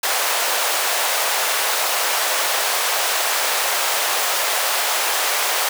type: high-pass noise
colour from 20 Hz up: pink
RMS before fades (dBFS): -20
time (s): 0.03-5.69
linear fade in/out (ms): 5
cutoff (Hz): 570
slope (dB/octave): 24
effects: none